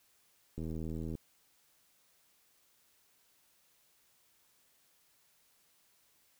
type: click train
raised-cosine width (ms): 3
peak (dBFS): -28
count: 47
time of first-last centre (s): 0.58-1.152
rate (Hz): 80.4
effects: white hiss -70 dBFS RMS until 6.39 s